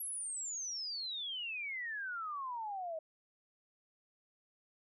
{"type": "exponential sweep", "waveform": "sine", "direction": "down", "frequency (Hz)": [11470, 622.3], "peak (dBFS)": -38, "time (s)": [0, 2.99], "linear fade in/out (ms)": 5, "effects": []}